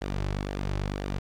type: tone with flanger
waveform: sawtooth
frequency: 49 Hz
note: G1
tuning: in tune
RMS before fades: -31 dBFS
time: 0.01-1.19 s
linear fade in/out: 10 ms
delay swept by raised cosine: 0.81 to 4.31 ms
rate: 2 Hz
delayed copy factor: -0.55
effects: low-pass 6000 Hz 12 dB/octave + 10-bit